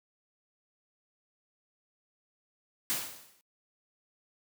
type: noise with exponential decay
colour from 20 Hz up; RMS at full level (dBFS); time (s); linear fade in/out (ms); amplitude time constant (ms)
white; -29; 2.9-3.41; 0; 110
effects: noise-tail reverb RT60 0.1 s tail -26 dB re dry + high-pass 100 Hz 12 dB/octave